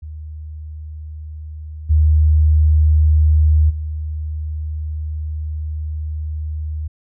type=tone with level steps; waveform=sine; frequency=76.9 Hz; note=D#2; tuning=20 cents flat; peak=-28 / -9 / -21 dBFS; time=0.02-6.88 s; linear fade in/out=10 ms; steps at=1.89 / 3.69 s; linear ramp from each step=20 ms; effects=none